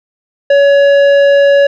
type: tone with tanh clipping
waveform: sine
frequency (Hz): 563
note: C#5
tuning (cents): +27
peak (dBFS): -6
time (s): 0.5-1.67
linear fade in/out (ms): 5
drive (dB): 11
effects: none